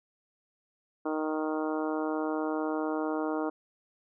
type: harmonic tone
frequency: 155.56 Hz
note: D#3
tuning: in tune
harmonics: 2 / 3 / 4 / 5 / 6 / 7 / 8 / 9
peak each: -31 / -35 / -37 / -39 / -41 / -42 / -43 / -44 dBFS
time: 1.05-3.5 s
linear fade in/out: 10 ms
effects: none